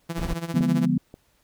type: tone with tremolo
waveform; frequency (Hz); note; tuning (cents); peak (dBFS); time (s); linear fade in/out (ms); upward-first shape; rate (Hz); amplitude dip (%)
sawtooth; 167.4; E3; +27; -22; 0.09-0.86; 10; sine; 15; 80
type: noise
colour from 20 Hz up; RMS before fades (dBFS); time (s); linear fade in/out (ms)
brown; -28; 0.17-0.34; 10
type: chord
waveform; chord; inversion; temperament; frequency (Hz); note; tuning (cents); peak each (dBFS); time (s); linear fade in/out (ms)
sine; D diminished seventh; none; equal; 146.83 / 174.61 / 207.7 / 246.9; D3 / F3 / Ab3 / Cb4; 0 / 0 / 0 / 0; -27 / -24 / -28 / -22; 0.54-0.98; 5
type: clicks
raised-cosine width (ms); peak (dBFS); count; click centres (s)
2; -20 / -27; 2; 0.609 / 1.141
effects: pink hiss -65 dBFS RMS until 1.43 s